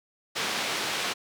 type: band-pass noise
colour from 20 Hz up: white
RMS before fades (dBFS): -30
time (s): 0.35-1.14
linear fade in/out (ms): 20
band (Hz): 170 to 4100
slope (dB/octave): 12
effects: none